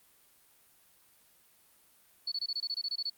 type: tone bursts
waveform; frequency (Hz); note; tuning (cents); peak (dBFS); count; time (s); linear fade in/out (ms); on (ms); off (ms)
sine; 4435; C#8; 0; -31; 12; 2.27-3.099; 5; 48; 23
effects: white hiss -64 dBFS RMS until 3.17 s + Opus 32 kbps